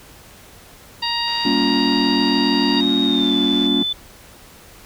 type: harmonic tone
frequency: 939 Hz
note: A#5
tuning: 12 cents sharp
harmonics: 1 / 2 / 3 / 4 / 5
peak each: -25 / -29 / -26 / -26 / -24 dBFS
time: 1.02-2.81 s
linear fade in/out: 10 ms
type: click train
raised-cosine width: 0.2 ms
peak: -19 dBFS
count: 261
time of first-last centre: 1.28-3.665 s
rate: 109 Hz
type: chord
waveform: triangle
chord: G half-diminished seventh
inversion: none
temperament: just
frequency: 196 / 235.2 / 282.2 / 352.8 Hz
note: G3 / Bb3 / Db4 / F4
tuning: 0 / +16 / +31 / +18 cents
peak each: -23 / -19 / -17 / -23 dBFS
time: 1.45-3.83 s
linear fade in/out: 5 ms
type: tone with pitch glide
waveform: sine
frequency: 3737 to 3507 Hz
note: A#7 to A7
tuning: +4 to -6 cents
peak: -19 dBFS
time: 2.77-3.93 s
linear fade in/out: 5 ms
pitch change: -110 cents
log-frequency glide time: 3.04-3.35 s
effects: pink hiss -44 dBFS RMS until 4.85 s